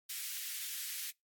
white high-pass noise, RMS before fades -41 dBFS, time 0.09-1.11 s, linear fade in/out 10 ms, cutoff 1800 Hz, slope 24 dB/octave, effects noise-tail reverb RT60 0.2 s tail -26 dB re dry + AAC 64 kbps

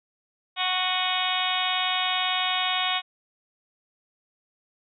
harmonic tone with a mistuned harmonic, 369 Hz, F#4, 5 cents flat, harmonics 2 / 3 / 4 / 5 / 6 / 7 / 8 / 9 / 10, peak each -30 / -31 / -36 / -36 / -32 / -34 / -31 / -31 / -30 dBFS, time 0.56-3.02 s, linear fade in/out 50 ms, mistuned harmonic 7, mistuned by -51 cents, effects none

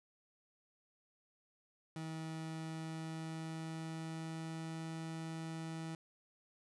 30% pulse tone with pitch glide, 160 to 162.05 Hz, D#3 to E3, +49 to -29 cents, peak -39 dBFS, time 1.96-5.95 s, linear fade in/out 2 ms, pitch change +22 cents, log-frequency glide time 2.18-4.88 s, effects resampled to 24000 Hz

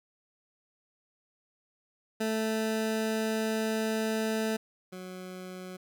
20% pulse tone pair in turn, 220 / 184.1 Hz, A3 / F#3, 0 / -8 cents, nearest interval minor third, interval 308 cents, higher first, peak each -23 / -35 dBFS, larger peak first, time 2.2-4.57 / 4.92-5.77 s, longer first, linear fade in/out 10 ms, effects none

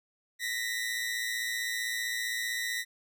sawtooth tone pair together, 1864.7 / 1980.2 Hz, A#6 / B6, 0 / +4 cents, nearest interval minor second, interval 104 cents, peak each -31 / -30 dBFS, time 0.39-2.85 s, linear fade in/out 50 ms, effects none

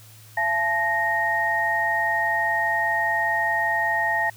sine tone cluster, 677 / 865 / 1860 Hz, E5 / A5 / A#6, +46 / -30 / -4 cents, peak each -28 / -25 / -22 dBFS, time 0.37-4.3 s, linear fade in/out 5 ms, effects added 109 Hz sine -47 dBFS peak until 4.36 s + white hiss -50 dBFS RMS until 4.36 s

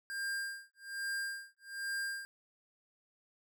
square tone with tremolo, 1600 Hz, G6, 35 cents sharp, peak -35 dBFS, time 0.1-2.25 s, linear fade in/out 0 ms, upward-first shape sine, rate 1.2 Hz, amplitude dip 100%, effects none

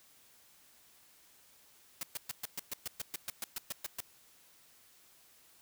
white noise bursts, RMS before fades -38 dBFS, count 15, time 2.01-4.005 s, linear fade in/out 2 ms, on 21 ms, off 120 ms, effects white hiss -63 dBFS RMS until 5.61 s

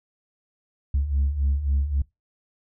sine beating tone pair, 67.2 / 70.9 Hz, C2 / C#2, +47 / +40 cents, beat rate 3.7 Hz, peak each -25 / -20 dBFS, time 0.94-2.02 s, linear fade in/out 5 ms, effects noise-tail reverb RT60 0.2 s tail -25 dB re dry + tanh soft clip ceiling -16 dBFS

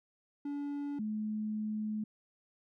triangle / sine tone pair in turn, 286.5 / 214.2 Hz, D4 / A3, -43 / -46 cents, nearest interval perfect fourth, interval 503 cents, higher first, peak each -33 / -33 dBFS, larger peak neither, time 0.45-0.99 / 0.99-2.04 s, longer second, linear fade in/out 5 ms, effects none

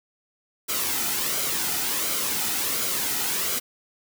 white noise with flanger, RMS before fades -26 dBFS, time 0.68-3.6 s, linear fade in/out 20 ms, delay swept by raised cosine 1.1 to 1.84 ms, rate 1.4 Hz, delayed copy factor -0.5, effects none

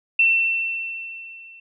sine tone with level ramp, 2693 Hz, E7, 36 cents sharp, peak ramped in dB -12 to -42 dBFS, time 0.19-1.6 s, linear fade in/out 5 ms, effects none

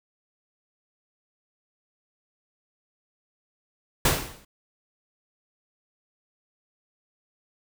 pink noise with exponential decay, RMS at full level -17 dBFS, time 4.05-4.45 s, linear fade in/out 5 ms, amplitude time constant 86 ms, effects none

